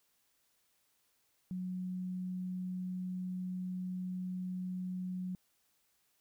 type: tone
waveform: sine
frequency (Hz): 183.2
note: F#3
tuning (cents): -17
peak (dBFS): -36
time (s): 1.51-5.35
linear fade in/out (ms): 0
effects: white hiss -75 dBFS RMS until 6.2 s